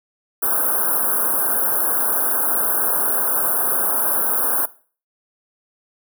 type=band-stop noise; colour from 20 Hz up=white; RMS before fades=-19 dBFS; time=0.42-4.66 s; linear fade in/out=10 ms; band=1600 to 9700 Hz; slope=96 dB/octave; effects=noise-tail reverb RT60 0.4 s tail -18 dB re dry + high-pass 300 Hz 12 dB/octave